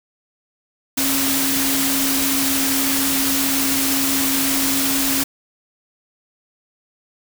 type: tone in noise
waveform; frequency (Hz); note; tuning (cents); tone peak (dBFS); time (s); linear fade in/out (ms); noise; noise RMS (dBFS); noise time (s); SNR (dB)
sine; 272.2; C#4; -31; -22; 0.97-5.24; 10; white; -20; 0.97-5.24; -5
effects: none